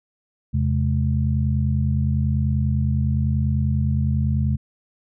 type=tone cluster; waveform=sine; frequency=81.3 / 131.3 / 212.3 Hz; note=E2 / C3 / G#3; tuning=-23 / +6 / +38 cents; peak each=-21 / -21 / -26 dBFS; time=0.53-4.57 s; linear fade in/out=20 ms; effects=none